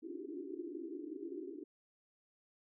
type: band-pass noise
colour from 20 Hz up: white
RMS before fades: -45 dBFS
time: 0.02-1.64 s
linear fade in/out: 10 ms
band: 280 to 390 Hz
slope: 96 dB/octave
effects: none